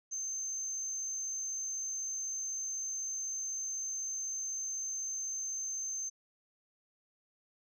sine tone, 6272 Hz, G8, in tune, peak -34 dBFS, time 0.11-6.1 s, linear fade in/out 20 ms, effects tanh soft clip ceiling -31 dBFS

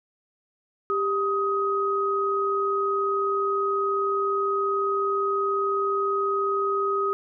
sine tone pair together, 396 / 1257.2 Hz, G4 / D#6, +18 / +18 cents, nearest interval octave + minor sixth, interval 2000 cents, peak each -25 / -24 dBFS, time 0.9-7.13 s, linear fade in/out 0 ms, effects none

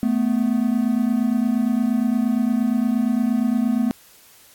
triangle tone pair together, 219.8 / 248.4 Hz, A3 / B3, -2 / +10 cents, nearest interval major second, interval 212 cents, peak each -18 dBFS, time 0.03-3.91 s, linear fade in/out 0 ms, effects white hiss -50 dBFS RMS until 4.54 s + AAC 64 kbps

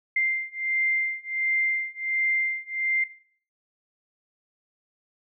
sine beating tone pair, 2093 / 2094.4 Hz, C7 / C7, 0 / +1 cents, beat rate 1.4 Hz, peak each -26 dBFS, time 0.16-3.04 s, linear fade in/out 5 ms, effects noise-tail reverb RT60 0.5 s tail -17 dB re dry

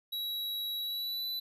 square tone with pitch glide, 3883 to 3983 Hz, B7 to B7, -30 to +14 cents, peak -34 dBFS, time 0.12-1.4 s, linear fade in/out 10 ms, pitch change +44 cents, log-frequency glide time 0.76-1.27 s, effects none

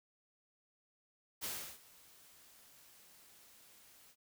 white noise with ADSR envelope, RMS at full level -40 dBFS, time 1.41-4.16 s, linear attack 31 ms, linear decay 340 ms, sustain -22 dB, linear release 58 ms, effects none

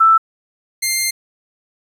sine / 10% pulse tone pair in turn, 1324 / 2102 Hz, E6 / C7, +7 / +7 cents, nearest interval minor sixth, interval 800 cents, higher second, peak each -7 dBFS, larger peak neither, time 0-0.18 / 0.82-1.11 s, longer second, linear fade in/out 10 ms, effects resampled to 32000 Hz + 8-bit

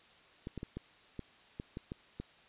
clicks, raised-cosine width 3 ms, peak -27 dBFS, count 9, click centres 0.471 / 0.577 / 0.631 / 0.77 / 1.193 / 1.599 / 1.771 / 1.919 / 2.2 s, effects white hiss -61 dBFS RMS until 2.48 s + resampled to 8000 Hz

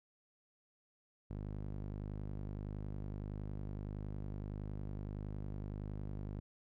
sawtooth tone with band-pass filter, 50.8 Hz, G#1, 38 cents flat, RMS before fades -43 dBFS, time 1.3-6.4 s, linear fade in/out 5 ms, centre 150 Hz, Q 0.61, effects none

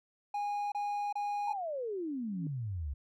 triangle tone bursts, 821 Hz, G#5, 20 cents flat, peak -30 dBFS, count 3, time 0.34-1.534 s, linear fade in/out 5 ms, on 380 ms, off 27 ms
sine exponential sweep, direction down, 937 to 65.41 Hz, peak -34 dBFS, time 1.47-2.94 s, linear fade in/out 10 ms
sine tone with exponential growth, 277.2 Hz, C#4, in tune, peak -36 dBFS, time 2.14-2.47 s, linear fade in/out 2 ms, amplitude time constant 71 ms
effects none

